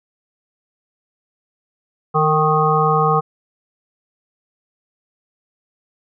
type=harmonic tone with a mistuned harmonic; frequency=155.56 Hz; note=D#3; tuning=in tune; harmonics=1 / 3 / 5 / 7 / 8; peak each=-19 / -19 / -19 / -19 / -19 dBFS; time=2.14-3.21 s; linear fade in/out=20 ms; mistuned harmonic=3; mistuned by=-30 cents; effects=none